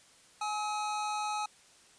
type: tone pair together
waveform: square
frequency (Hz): 841 / 1280.8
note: G#5 / D#6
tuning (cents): +22 / +50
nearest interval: perfect fifth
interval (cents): 728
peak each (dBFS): -34 / -38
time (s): 0.41-1.46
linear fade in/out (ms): 5
effects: white hiss -60 dBFS RMS until 1.98 s + resampled to 22050 Hz